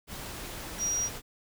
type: tone in noise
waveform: sine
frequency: 5740 Hz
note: F8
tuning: 47 cents sharp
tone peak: -27 dBFS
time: 0.78-1.1 s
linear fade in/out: 50 ms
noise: pink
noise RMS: -40 dBFS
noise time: 0.07-1.22 s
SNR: +10 dB
effects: none